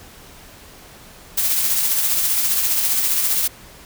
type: noise with tremolo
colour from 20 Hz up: blue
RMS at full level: -17 dBFS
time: 1.37-3.48 s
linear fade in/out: 10 ms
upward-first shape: triangle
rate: 15 Hz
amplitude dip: 40%
effects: pink hiss -43 dBFS RMS until 3.85 s